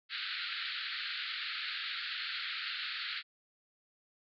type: band-pass noise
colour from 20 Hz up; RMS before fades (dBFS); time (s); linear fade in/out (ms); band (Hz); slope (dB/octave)
white; -39; 0.09-3.23; 50; 1300 to 4500; 96
effects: none